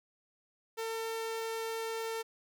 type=tone; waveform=sawtooth; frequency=450.8 Hz; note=A4; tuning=42 cents sharp; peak=-31 dBFS; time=0.77-2.23 s; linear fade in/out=20 ms; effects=none